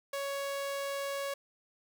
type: tone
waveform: sawtooth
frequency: 557 Hz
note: C#5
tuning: 8 cents sharp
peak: -30 dBFS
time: 0.13-1.34 s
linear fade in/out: 5 ms
effects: none